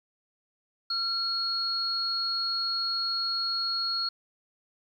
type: tone pair together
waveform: sine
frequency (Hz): 1367 / 4320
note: F6 / C#8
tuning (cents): -37 / -45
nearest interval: octave + minor sixth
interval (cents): 1992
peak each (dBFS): -35 / -27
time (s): 0.9-4.09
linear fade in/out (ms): 5
effects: 10-bit